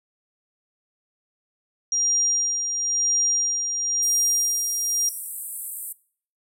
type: tone with tremolo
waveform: sine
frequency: 5700 Hz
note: F8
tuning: 34 cents sharp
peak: -18 dBFS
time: 1.92-5.09 s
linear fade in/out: 2 ms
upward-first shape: sine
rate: 0.98 Hz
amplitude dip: 50%
type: band-pass noise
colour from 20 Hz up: pink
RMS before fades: -34 dBFS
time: 4.02-5.93 s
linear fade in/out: 10 ms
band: 8100 to 15000 Hz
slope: 96 dB/octave
effects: noise-tail reverb RT60 0.5 s tail -21 dB re dry